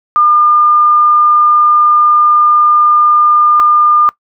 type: tone with dropouts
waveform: sine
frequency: 1206 Hz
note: D6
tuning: 46 cents sharp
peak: -5 dBFS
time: 0.16-4.09 s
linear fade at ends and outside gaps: 0 ms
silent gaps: 3.597-3.6 s
effects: noise-tail reverb RT60 0.1 s tail -20 dB re dry